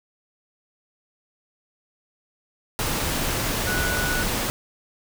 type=tone in noise; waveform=sine; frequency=1473 Hz; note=F#6; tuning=8 cents flat; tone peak=-26 dBFS; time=3.67-4.23 s; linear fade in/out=0 ms; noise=pink; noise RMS=-25 dBFS; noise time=2.79-4.5 s; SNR=-4 dB; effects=none